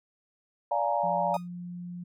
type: chord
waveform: sine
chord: Bb dominant seventh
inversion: first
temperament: just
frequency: 582.7 / 699.2 / 839.1 / 932.3 Hz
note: D5 / F5 / Ab5 / Bb5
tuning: -14 / +2 / +18 / 0 cents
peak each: -30 dBFS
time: 0.71-1.37 s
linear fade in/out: 5 ms
type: tone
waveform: sine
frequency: 176.3 Hz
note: F3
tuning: 17 cents sharp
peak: -36 dBFS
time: 1.03-2.04 s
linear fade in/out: 10 ms
type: tone with exponential decay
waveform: sawtooth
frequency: 1239 Hz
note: D#6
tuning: 8 cents flat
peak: -33 dBFS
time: 1.34-1.48 s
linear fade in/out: 2 ms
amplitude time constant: 29 ms
effects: none